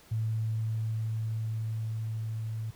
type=tone with level ramp; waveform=sine; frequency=110.9 Hz; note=A2; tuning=14 cents sharp; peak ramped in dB=-27 to -32 dBFS; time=0.11-2.71 s; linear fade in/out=10 ms; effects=pink hiss -57 dBFS RMS until 2.75 s